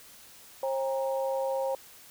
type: tone cluster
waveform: sine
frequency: 536 / 803 / 936 Hz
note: C5 / G5 / A#5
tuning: +42 / +41 / +7 cents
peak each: -28 / -36 / -37 dBFS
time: 0.63-1.75 s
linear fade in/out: 2 ms
effects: white hiss -52 dBFS RMS until 2.1 s